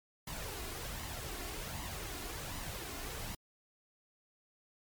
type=noise with flanger; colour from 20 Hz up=pink; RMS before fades=-42 dBFS; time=0.27-3.35 s; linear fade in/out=5 ms; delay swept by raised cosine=1 to 2.9 ms; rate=1.3 Hz; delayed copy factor=+0.5; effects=MP3 96 kbps